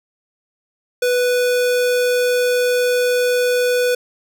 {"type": "tone", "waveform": "square", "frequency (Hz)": 493.9, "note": "B4", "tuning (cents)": 0, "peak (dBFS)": -15, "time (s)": [1.02, 3.95], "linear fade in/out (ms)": 5, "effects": []}